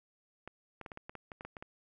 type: clicks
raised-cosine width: 0.5 ms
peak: -29 dBFS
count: 12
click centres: 0.476 / 0.813 / 0.862 / 0.918 / 0.974 / 1.095 / 1.153 / 1.318 / 1.409 / 1.45 / 1.568 / 1.625 s
effects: none